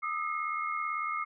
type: tone cluster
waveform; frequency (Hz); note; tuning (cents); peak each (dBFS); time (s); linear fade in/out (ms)
sine; 1213 / 1291 / 2151; D#6 / E6 / C7; -44 / -37 / +47; -33 / -37 / -36; 0.02-1.25; 20
effects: none